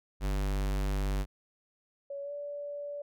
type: tone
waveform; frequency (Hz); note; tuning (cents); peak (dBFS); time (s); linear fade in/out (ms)
square; 49; G1; 0; -29; 0.2-1.26; 50
type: tone with pitch glide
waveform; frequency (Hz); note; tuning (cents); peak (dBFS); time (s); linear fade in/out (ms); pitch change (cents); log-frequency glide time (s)
sine; 562 to 577.8; C#5 to D5; +24 to -28; -36; 2.1-3.02; 5; +48; 2.22-2.32
effects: none